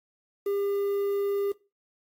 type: tone with quantisation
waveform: triangle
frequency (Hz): 401.2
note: G4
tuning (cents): +40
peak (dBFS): -23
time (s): 0.46-1.52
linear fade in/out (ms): 5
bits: 8
effects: noise-tail reverb RT60 0.3 s tail -21 dB re dry + AAC 64 kbps